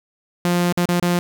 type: tone with dropouts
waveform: sawtooth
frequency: 175.6 Hz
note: F3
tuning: 10 cents sharp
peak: -12 dBFS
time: 0.45-1.19 s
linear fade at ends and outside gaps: 0 ms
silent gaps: 0.725-0.774 / 0.856-0.888 / 0.998-1.025 s
effects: none